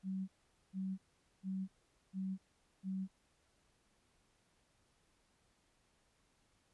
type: tone bursts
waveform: sine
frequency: 190 Hz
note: F#3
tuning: 46 cents sharp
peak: -37 dBFS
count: 5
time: 0.03-3.08 s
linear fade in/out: 50 ms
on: 250 ms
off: 450 ms
effects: pink hiss -75 dBFS RMS until 6.73 s + resampled to 24000 Hz